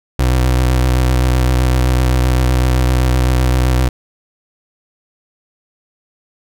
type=tone with vibrato; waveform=30% pulse; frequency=63 Hz; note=B1; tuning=35 cents sharp; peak=-8 dBFS; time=0.19-3.89 s; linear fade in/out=5 ms; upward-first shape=sine; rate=7.8 Hz; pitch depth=32 cents each way; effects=none